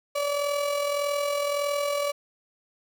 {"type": "tone with amplitude modulation", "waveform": "35% pulse", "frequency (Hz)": 575, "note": "D5", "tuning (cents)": -37, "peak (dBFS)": -21, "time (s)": [0.15, 2.12], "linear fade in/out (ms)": 10, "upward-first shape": "sine", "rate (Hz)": 41.7, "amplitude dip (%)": 45, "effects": []}